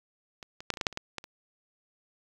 clicks, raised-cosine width 0.2 ms, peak -25 / -25 / -9 / -21 / -21 / -12 / -7 / -26 / -15 / -17 / -27 dBFS, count 11, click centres 0.428 / 0.605 / 0.703 / 0.739 / 0.772 / 0.812 / 0.868 / 0.927 / 0.974 / 1.183 / 1.241 s, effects 8-bit

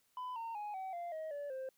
sine tone with pitch steps, 1003 / 914.5 / 833.7 / 760.1 / 693 / 631.9 / 576.1 / 525.2 Hz, B5 / A#5 / G#5 / F#5 / F5 / D#5 / D5 / C5, +26 / -33 / +6 / +46 / -14 / +27 / -33 / +6 cents, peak -37 dBFS, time 0.17-1.69 s, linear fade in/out 2 ms, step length 190 ms, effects tanh soft clip ceiling -39 dBFS + white hiss -75 dBFS RMS until 1.77 s

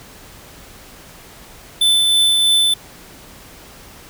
square tone with tremolo, 3520 Hz, A7, in tune, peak -11 dBFS, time 1.81-2.74 s, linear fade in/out 5 ms, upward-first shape triangle, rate 3.1 Hz, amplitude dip 25%, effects pink hiss -41 dBFS RMS until 4.09 s

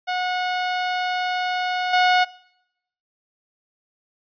sawtooth tone with level steps, 729 Hz, F#5, 26 cents flat, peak -18 / -11 dBFS, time 0.07-2.25 s, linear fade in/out 20 ms, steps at 1.93 s, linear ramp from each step 5 ms, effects noise-tail reverb RT60 0.8 s tail -21 dB re dry + resampled to 11025 Hz

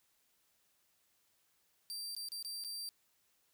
sawtooth tone with dropouts, 4699 Hz, D8, in tune, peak -38 dBFS, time 1.9-2.89 s, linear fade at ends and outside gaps 0 ms, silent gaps 2.15-2.165 / 2.286-2.319 / 2.426-2.448 / 2.639-2.647 s, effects white hiss -75 dBFS RMS until 3.53 s

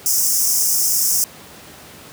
pink high-pass noise, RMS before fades -17 dBFS, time 0.06-1.24 s, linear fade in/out 0 ms, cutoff 5200 Hz, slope 96 dB/octave, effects pink hiss -40 dBFS RMS until 2.12 s + high-pass 100 Hz 12 dB/octave

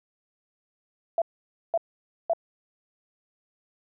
sine tone bursts, 670 Hz, E5, 28 cents sharp, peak -20 dBFS, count 3, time 1.18-2.334 s, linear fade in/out 2 ms, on 38 ms, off 520 ms, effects none

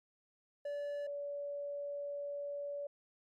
triangle / sine tone pair in turn, 577 / 572.7 Hz, D5 / D5, -31 / -44 cents, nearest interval unison, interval 13 cents, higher first, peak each -35 / -38 dBFS, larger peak first, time 0.65-1.07 / 1.07-2.87 s, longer second, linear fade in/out 5 ms, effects MP3 64 kbps

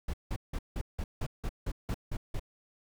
brown noise bursts, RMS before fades -33 dBFS, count 11, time 0.08-2.396 s, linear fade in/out 5 ms, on 56 ms, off 170 ms, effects none

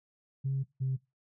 sine tone pair in turn, 135.4 / 131.93 Hz, C#3 / C3, -40 / +15 cents, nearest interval unison, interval 45 cents, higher first, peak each -27 dBFS, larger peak neither, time 0.44-0.64 / 0.8-0.97 s, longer first, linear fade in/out 20 ms, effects noise-tail reverb RT60 0.2 s tail -19 dB re dry + tanh soft clip ceiling -24 dBFS

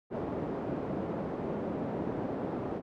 pink band-pass noise, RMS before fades -35 dBFS, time 0.1-2.82 s, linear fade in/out 50 ms, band 190 to 580 Hz, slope 12 dB/octave, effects none

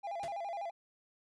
triangle tone with vibrato, 739 Hz, F#5, 2 cents flat, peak -35 dBFS, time 0.03-0.71 s, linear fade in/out 20 ms, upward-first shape square, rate 12 Hz, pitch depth 150 cents each way
pink noise with exponential decay, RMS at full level -42 dBFS, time 0.23-0.37 s, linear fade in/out 2 ms, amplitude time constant 29 ms
effects high-pass 100 Hz 12 dB/octave + resampled to 22050 Hz

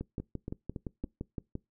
two click trains, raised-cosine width 3 ms, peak -24 / -23 dBFS, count 4 / 10, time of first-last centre 0.2-1.043 / 0.01-1.554 s, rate 3.56 / 5.83 Hz, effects noise-tail reverb RT60 0.2 s tail -23 dB re dry

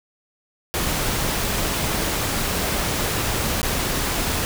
pink noise with dropouts, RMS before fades -23 dBFS, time 0.74-4.45 s, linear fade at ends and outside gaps 0 ms, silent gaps 3.616-3.63 s, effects none

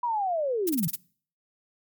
sine linear sweep, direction down, 987.8 to 142.7 Hz, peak -24 dBFS, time 0.03-0.88 s, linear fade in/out 5 ms
violet noise bursts, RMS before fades -28 dBFS, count 6, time 0.67-0.955 s, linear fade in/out 5 ms, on 25 ms, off 27 ms
effects noise-tail reverb RT60 0.5 s tail -24 dB re dry + MP3 96 kbps

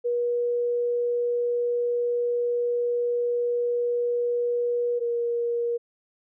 sine tone pair in turn, 481.1 / 472.8 Hz, B4 / A#4, -45 / +24 cents, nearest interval unison, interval 31 cents, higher first, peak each -22 / -23 dBFS, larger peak first, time 0.04-5 / 5-5.78 s, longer first, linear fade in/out 20 ms, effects none

